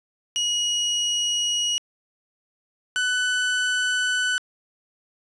30% pulse tone pair in turn, 2900 / 1495.9 Hz, F#7 / F#6, -35 / +19 cents, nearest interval major seventh, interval 1146 cents, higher first, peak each -18 dBFS, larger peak neither, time 0.36-1.78 / 2.96-4.38 s, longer neither, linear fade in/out 0 ms, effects resampled to 24000 Hz + 9-bit

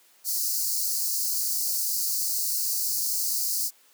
white high-pass noise, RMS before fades -27 dBFS, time 0.24-3.71 s, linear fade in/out 50 ms, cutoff 4300 Hz, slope 96 dB/octave, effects white hiss -59 dBFS RMS until 3.93 s + high-pass 300 Hz 12 dB/octave

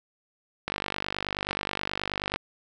click train, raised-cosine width 0.3 ms, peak -12 dBFS, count 84, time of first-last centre 0.68-2.36 s, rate 49.4 Hz, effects none

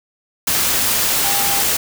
sine tone in noise, 800 Hz, G5, 35 cents sharp, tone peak -24 dBFS, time 1.24-1.62 s, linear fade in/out 5 ms, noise white, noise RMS -17 dBFS, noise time 0.47-1.77 s, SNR -10 dB, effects none

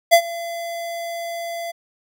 square tone with ADSR envelope, 679 Hz, F5, 49 cents flat, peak -7 dBFS, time 0.11-1.72 s, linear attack 25 ms, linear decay 75 ms, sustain -20 dB, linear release 16 ms, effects none

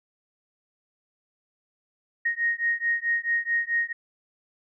sine beating tone pair, 1864.7 / 1869.3 Hz, A#6 / A#6, 0 / +4 cents, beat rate 4.6 Hz, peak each -26 dBFS, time 2.25-3.93 s, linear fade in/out 10 ms, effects none

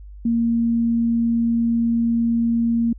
sine tone, 232.1 Hz, A#3, 7 cents flat, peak -16 dBFS, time 0.25-2.93 s, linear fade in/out 5 ms, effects added 50 Hz sine -36 dBFS peak until 2.98 s

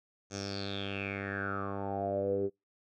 10% pulse tone with low-pass filter sweep, 99 Hz, G2, 18 cents sharp, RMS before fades -35 dBFS, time 0.3-2.5 s, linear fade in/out 50 ms, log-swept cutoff 6400 to 390 Hz, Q 8.2, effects noise-tail reverb RT60 0.2 s tail -26 dB re dry

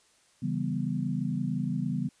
sine chord, C# half-diminished seventh, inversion none, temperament equal with one note detuned, 138.59 / 164.81 / 196 / 245.2 Hz, C#3 / E3 / G3 / B3, 0 / 0 / 0 / -12 cents, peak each -33 / -33 / -33 / -33 dBFS, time 0.42-2.09 s, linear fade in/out 10 ms, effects white hiss -64 dBFS RMS until 2.2 s + resampled to 22050 Hz

